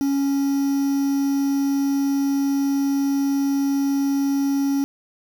triangle tone with quantisation, 277.2 Hz, C#4, in tune, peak -16 dBFS, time 0.01-4.84 s, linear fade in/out 0 ms, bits 6, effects none

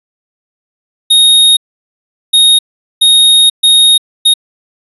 square tone bursts at uneven times, 3729 Hz, A#7, in tune, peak -4 dBFS, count 5, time 1.1-1.57 / 2.33-2.59 / 3.01-3.5 / 3.63-3.98 / 4.25-4.34 s, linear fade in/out 10 ms, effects resampled to 32000 Hz

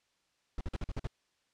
brown noise bursts, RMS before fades -35 dBFS, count 7, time 0.58-1.072 s, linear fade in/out 2 ms, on 30 ms, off 47 ms, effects white hiss -75 dBFS RMS until 1.53 s + low-pass 6000 Hz 12 dB/octave

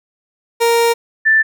30% pulse / sine tone pair in turn, 466.2 / 1766.8 Hz, A#4 / A6, 0 / +7 cents, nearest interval octave + major seventh, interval 2307 cents, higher second, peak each -8 dBFS, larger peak neither, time 0.6-0.94 / 1.25-1.43 s, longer first, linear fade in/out 20 ms, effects none

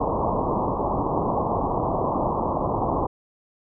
white low-pass noise, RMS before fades -24 dBFS, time 0-3.07 s, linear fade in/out 10 ms, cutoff 1100 Hz, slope 96 dB/octave, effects none

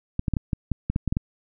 clicks, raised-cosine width 5 ms, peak -11 dBFS, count 11, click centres 0.194 / 0.282 / 0.337 / 0.368 / 0.532 / 0.717 / 0.9 / 0.961 / 1.077 / 1.125 / 1.169 s, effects none

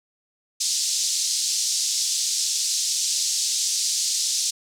pink band-pass noise, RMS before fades -24 dBFS, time 0.6-4.51 s, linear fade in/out 10 ms, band 4600 to 7900 Hz, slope 24 dB/octave, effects none

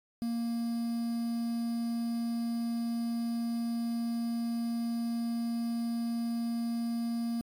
triangle tone with quantisation, 233.1 Hz, A#3, in tune, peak -28 dBFS, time 0.22-7.41 s, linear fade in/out 0 ms, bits 8, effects AAC 64 kbps

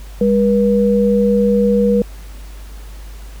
sine tone pair together, 202.7 / 482.1 Hz, G#3 / B4, -42 / -42 cents, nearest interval octave + minor third, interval 1500 cents, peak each -13 dBFS, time 0.21-2.02 s, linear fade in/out 2 ms, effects added 50 Hz sine -30 dBFS peak until 3.4 s + pink hiss -43 dBFS RMS until 3.4 s

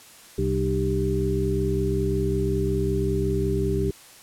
harmonic tone with a mistuned harmonic, 65.41 Hz, C2, in tune, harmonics 1 / 2 / 3 / 5 / 6, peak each -27 / -27 / -30 / -31 / -25 dBFS, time 0.38-3.91 s, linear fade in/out 5 ms, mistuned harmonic 5, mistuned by -130 cents, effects white hiss -48 dBFS RMS until 4.22 s + low-pass 12000 Hz 12 dB/octave

